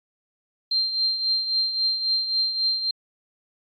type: tone with tremolo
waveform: sine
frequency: 4162 Hz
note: C8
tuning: 10 cents flat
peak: -18 dBFS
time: 0.71-2.91 s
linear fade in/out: 5 ms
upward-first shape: triangle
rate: 3.7 Hz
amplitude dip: 65%
effects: AAC 64 kbps